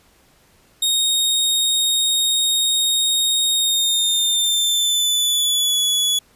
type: tone with pitch glide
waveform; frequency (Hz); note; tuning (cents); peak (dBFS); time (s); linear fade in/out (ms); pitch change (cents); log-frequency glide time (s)
sawtooth; 3729 to 3400; A#7 to G#7; 0 to +40; -13; 0.82-6.19; 5; -160; 3.54-5.79
effects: pink hiss -55 dBFS RMS until 6.35 s + resampled to 32000 Hz